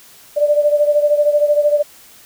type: beating tone pair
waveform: sine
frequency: 587.3 / 600.3 Hz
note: D5 / D5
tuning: 0 / +38 cents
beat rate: 13 Hz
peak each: -12 / -17 dBFS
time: 0.36-1.83 s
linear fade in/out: 20 ms
effects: white hiss -44 dBFS RMS until 2.25 s